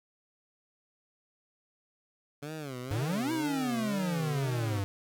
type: tone with vibrato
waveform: 15% pulse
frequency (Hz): 140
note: C#3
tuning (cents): +18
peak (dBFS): -31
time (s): 2.42-4.8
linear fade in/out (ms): 10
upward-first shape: sine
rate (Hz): 2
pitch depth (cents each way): 210
type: exponential two-way sweep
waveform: square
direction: up then down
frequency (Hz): 96.9 to 329.6 to 96.9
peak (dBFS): -30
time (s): 2.91-4.84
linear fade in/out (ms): 0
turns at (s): 3.32
effects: none